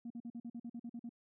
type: tone bursts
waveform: sine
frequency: 235.6 Hz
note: A#3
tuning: 19 cents sharp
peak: -40 dBFS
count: 11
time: 0.05-1.093 s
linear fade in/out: 5 ms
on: 53 ms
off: 46 ms
effects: tanh soft clip ceiling -39 dBFS